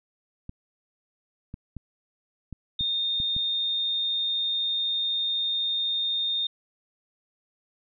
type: clicks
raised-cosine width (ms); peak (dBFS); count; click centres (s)
5; -24; 7; 0.494 / 1.541 / 1.767 / 2.527 / 2.809 / 3.201 / 3.365
type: tone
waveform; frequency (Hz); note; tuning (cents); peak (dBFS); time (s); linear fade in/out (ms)
sine; 3656; A#7; -34; -24; 2.79-6.47; 5
effects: none